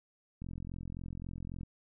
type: click train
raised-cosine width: 5 ms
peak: -30 dBFS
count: 54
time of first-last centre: 0.42-1.633 s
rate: 43.7 Hz
effects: none